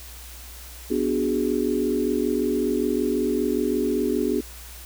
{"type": "chord", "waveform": "sine", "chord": "G# half-diminished seventh", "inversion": "first", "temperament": "equal", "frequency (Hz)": [246.9, 293.7, 370, 415.3], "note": ["B3", "D4", "F#4", "G#4"], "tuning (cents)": [0, 0, 0, 0], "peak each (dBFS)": -26, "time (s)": [0.9, 4.41], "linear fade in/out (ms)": 10, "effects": ["added 60 Hz sine -41 dBFS peak until 4.85 s", "white hiss -43 dBFS RMS until 4.85 s"]}